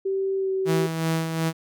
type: tone with pitch glide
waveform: sine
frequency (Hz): 386.8 to 381.7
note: G4 to G4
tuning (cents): -23 to -46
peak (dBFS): -22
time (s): 0.05-0.87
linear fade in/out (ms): 10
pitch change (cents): -23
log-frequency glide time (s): 0.37-0.51
type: tone with tremolo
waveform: sawtooth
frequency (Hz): 162.5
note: E3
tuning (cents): -24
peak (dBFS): -17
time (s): 0.65-1.53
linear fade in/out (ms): 50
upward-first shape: sine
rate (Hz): 2.7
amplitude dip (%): 50
effects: none